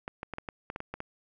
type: clicks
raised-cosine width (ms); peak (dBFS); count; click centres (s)
0.5; -21; 10; 0.079 / 0.231 / 0.337 / 0.384 / 0.488 / 0.701 / 0.761 / 0.804 / 0.94 / 1.004
effects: none